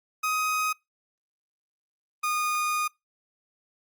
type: tone pair in turn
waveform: 30% pulse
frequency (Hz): 1257 / 1227.6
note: D#6 / D#6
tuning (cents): +17 / -24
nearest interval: unison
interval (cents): 41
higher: first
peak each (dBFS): -22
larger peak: neither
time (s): 0.23-0.73 / 2.23-2.88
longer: second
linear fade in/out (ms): 10
effects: noise-tail reverb RT60 0.2 s tail -24 dB re dry + Opus 48 kbps